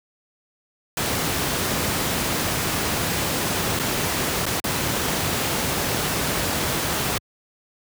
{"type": "noise with dropouts", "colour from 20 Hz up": "pink", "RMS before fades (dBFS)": -23, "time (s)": [0.97, 7.18], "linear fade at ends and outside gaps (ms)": 2, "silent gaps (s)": [[3.792, 3.796], [4.456, 4.464], [4.601, 4.641]], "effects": ["high-pass 80 Hz 12 dB/octave"]}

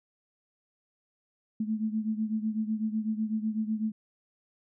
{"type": "beating tone pair", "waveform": "sine", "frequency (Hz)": [215.8, 223.8], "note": ["A3", "A3"], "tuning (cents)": [-33, 30], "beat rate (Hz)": 8, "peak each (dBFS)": [-29, -33], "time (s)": [1.6, 3.92], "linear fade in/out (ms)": 5, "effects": []}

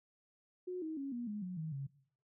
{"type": "tone with pitch steps", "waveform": "sine", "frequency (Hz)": [363.7, 316.6, 275.6, 240, 208.9, 181.85, 158.31, 137.82], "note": ["F#4", "D#4", "C#4", "B3", "G#3", "F#3", "D#3", "C#3"], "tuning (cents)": [-30, 30, -10, -49, 10, -30, 30, -10], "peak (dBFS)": -38, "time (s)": [0.67, 1.87], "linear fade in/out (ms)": 10, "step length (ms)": 150, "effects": ["noise-tail reverb RT60 0.6 s tail -19 dB re dry"]}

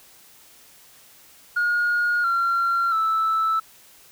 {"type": "tone with pitch steps", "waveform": "sine", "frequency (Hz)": [1433, 1373, 1315.6], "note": ["F6", "F6", "E6"], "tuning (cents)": [44, -30, -4], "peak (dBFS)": -17, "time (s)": [1.56, 3.6], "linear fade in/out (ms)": 10, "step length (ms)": 680, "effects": ["tanh soft clip ceiling -16 dBFS", "white hiss -51 dBFS RMS until 4.11 s"]}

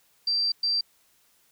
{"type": "tone bursts at uneven times", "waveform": "sine", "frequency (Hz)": 4699, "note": "D8", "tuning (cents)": 0, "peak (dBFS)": -22, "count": 2, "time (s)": [[0.27, 0.52], [0.63, 0.81]], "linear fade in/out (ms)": 5, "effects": ["white hiss -64 dBFS RMS until 1.51 s"]}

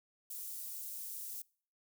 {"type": "high-pass noise", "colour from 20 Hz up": "white", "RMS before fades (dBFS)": -44, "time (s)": [0.3, 1.42], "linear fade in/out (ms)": 5, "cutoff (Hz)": 9100, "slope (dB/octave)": 12, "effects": ["noise-tail reverb RT60 0.5 s tail -25 dB re dry"]}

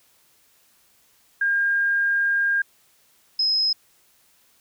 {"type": "tone pair in turn", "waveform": "sine", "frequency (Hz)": [1611, 5115], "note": ["G6", "D#8"], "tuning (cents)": [47, 47], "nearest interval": "octave + minor sixth", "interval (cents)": 2000, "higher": "second", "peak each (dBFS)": -18, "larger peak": "neither", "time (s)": [[1.41, 2.62], [3.39, 3.73]], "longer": "first", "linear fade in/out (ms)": 5, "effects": ["white hiss -60 dBFS RMS until 4.6 s"]}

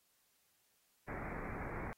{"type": "low-pass noise", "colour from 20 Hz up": "pink", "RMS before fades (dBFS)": -44, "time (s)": [1.08, 1.93], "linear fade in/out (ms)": 0, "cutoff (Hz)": 2300, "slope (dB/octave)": 96, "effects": ["white hiss -75 dBFS RMS until 1.97 s", "AAC 48 kbps"]}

